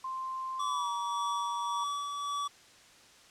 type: tone with pitch glide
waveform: sine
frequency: 1046.5 to 948.6 Hz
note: C6 to A#5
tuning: 0 to +30 cents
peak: -34 dBFS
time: 0.04-1.84 s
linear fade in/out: 5 ms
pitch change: -170 cents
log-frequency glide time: 0.63-0.89 s
type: tone with tremolo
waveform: square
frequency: 1146 Hz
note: D6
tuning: 43 cents flat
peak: -32 dBFS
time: 0.59-2.48 s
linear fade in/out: 10 ms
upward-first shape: sine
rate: 1.8 Hz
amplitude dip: 35%
effects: white hiss -57 dBFS RMS until 3.3 s + low-pass 7000 Hz 12 dB/octave